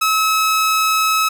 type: tone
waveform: sawtooth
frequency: 1290 Hz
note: E6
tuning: 38 cents flat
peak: -10 dBFS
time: 0.01-1.29 s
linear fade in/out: 10 ms
effects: none